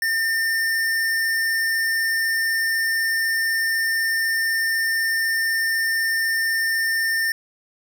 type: tone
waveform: square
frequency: 1806 Hz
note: A6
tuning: 45 cents sharp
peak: -20 dBFS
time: 0.02-7.32 s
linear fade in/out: 2 ms
effects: none